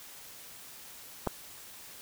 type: clicks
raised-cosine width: 1 ms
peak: -27 / -14 dBFS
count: 2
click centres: 1.268 / 1.273 s
effects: white hiss -49 dBFS RMS until 2.01 s